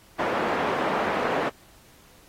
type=band-pass noise; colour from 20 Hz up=pink; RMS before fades=-26 dBFS; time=0.18-1.5 s; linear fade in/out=20 ms; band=360 to 1400 Hz; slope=12 dB/octave; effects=pink hiss -55 dBFS RMS until 2.28 s + AAC 48 kbps